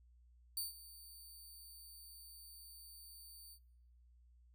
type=tone with ADSR envelope; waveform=10% pulse; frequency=4578 Hz; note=D8; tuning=45 cents flat; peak=-30 dBFS; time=0.57-3.59 s; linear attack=3 ms; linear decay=150 ms; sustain=-18 dB; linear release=68 ms; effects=noise-tail reverb RT60 1.0 s tail -23 dB re dry + added 60 Hz sine -63 dBFS peak until 4.54 s